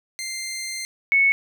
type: tone pair in turn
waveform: 15% pulse / sine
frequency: 2092 / 2208 Hz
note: C7 / C#7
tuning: -1 / -7 cents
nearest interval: minor second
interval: 94 cents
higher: second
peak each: -22 / -14 dBFS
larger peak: second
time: 0.19-0.85 / 1.12-1.32 s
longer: first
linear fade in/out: 0 ms
effects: none